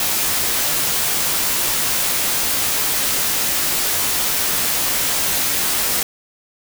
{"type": "noise with comb filter", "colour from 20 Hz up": "white", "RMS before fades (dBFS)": -19, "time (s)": [0, 6.03], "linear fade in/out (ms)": 2, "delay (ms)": 16, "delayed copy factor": -0.5, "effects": []}